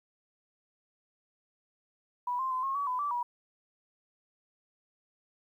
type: tone with pitch steps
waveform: sine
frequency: 981 / 1050 / 1026 / 1081 / 1137 / 1004 / 1160 / 966 Hz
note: B5 / C6 / C6 / C#6 / C#6 / B5 / D6 / B5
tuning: -12 / +6 / -34 / -44 / +44 / +28 / -22 / -39 cents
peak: -29 dBFS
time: 2.27-3.23 s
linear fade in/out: 5 ms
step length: 120 ms
effects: 11-bit